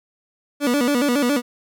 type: tone with vibrato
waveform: 30% pulse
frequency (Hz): 265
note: C4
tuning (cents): +22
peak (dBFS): -14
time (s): 0.6-1.42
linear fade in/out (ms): 50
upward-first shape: square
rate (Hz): 7.2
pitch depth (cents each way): 150
effects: none